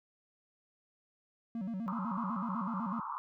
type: tone with vibrato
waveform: triangle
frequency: 207.7 Hz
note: G#3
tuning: in tune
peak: -33 dBFS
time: 1.55-3 s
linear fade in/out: 2 ms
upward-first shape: square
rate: 8 Hz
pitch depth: 180 cents each way
type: band-pass noise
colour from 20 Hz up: pink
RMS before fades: -40 dBFS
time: 1.88-3.18 s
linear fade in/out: 0 ms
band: 900 to 1300 Hz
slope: 96 dB/octave
effects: none